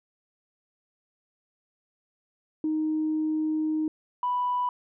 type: tone pair in turn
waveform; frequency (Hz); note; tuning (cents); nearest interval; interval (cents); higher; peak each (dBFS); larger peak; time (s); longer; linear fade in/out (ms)
sine; 311.1 / 987.7; D#4 / B5; 0 / 0; octave + minor sixth; 2000; second; -23; neither; 2.64-3.88 / 4.23-4.69; first; 2
effects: tanh soft clip ceiling -19 dBFS